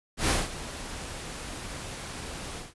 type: noise with ADSR envelope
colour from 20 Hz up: pink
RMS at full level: -23 dBFS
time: 0.17-2.74 s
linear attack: 110 ms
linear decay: 200 ms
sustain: -15 dB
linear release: 170 ms
effects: resampled to 24000 Hz